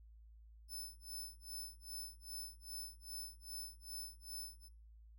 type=tone with tremolo; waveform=15% pulse; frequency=5270 Hz; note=E8; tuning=1 cent flat; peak=-38 dBFS; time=0.68-4.69 s; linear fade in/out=50 ms; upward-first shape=sine; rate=2.5 Hz; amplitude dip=100%; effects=noise-tail reverb RT60 0.3 s tail -18 dB re dry + added 55 Hz sine -57 dBFS peak until 5.18 s